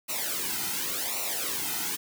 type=noise with flanger; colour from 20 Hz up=white; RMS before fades=-31 dBFS; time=0.08-1.97 s; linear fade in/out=20 ms; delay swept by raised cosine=0.6 to 1.8 ms; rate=0.9 Hz; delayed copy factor=-0.8; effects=none